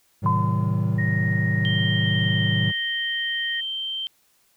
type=chord; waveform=triangle; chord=A diminished seventh; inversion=none; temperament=just; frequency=110 / 132 / 158.4 / 190.08 Hz; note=A2 / C3 / Eb3 / Gb3; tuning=0 / +16 / +31 / +47 cents; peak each=-21 / -26 / -24 / -25 dBFS; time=0.22-2.72 s; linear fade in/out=20 ms
type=tone with exponential decay; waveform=sine; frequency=1021 Hz; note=C6; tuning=43 cents flat; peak=-18 dBFS; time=0.26-1.18 s; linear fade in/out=1 ms; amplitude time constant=200 ms
type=tone; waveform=sine; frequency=1864.7 Hz; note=A#6; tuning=in tune; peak=-26 dBFS; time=0.98-3.61 s; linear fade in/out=10 ms
type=tone with pitch glide; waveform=sine; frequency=3150 to 3130 Hz; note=G7 to G7; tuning=+8 to -3 cents; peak=-26 dBFS; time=1.65-4.07 s; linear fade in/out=0 ms; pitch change=-11 cents; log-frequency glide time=1.96-2.49 s
effects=white hiss -63 dBFS RMS until 4.56 s